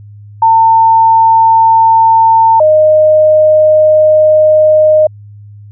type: tone pair in turn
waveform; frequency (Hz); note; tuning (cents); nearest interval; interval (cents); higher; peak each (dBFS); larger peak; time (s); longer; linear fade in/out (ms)
sine; 900 / 617.2; A5 / D#5; +39 / -14; perfect fifth; 653; first; -3; neither; 0.42-2.6 / 2.6-5.07; second; 5
effects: added 103 Hz sine -30 dBFS peak until 5.71 s